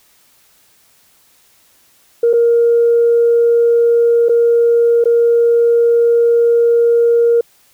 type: tone with dropouts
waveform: sine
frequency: 468.8 Hz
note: A#4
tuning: 10 cents sharp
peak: -7 dBFS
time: 2.23-7.41 s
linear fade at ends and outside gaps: 5 ms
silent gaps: 2.331-2.335 / 4.286-4.293 / 5.041-5.055 s
effects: tanh soft clip ceiling -3 dBFS + white hiss -52 dBFS RMS until 7.73 s